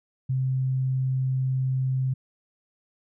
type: tone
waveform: sine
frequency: 130.81 Hz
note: C3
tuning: in tune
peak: -22 dBFS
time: 0.29-2.14 s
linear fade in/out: 10 ms
effects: none